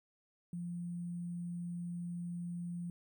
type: tone with sample-and-hold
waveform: sine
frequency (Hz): 173.7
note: F3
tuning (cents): -9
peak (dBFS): -38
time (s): 0.53-2.9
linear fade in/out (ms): 2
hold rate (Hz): 8820
effects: none